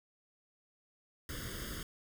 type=noise with comb filter; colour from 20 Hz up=pink; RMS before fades=-42 dBFS; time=1.29-1.83 s; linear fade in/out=2 ms; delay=0.6 ms; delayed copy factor=+0.95; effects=none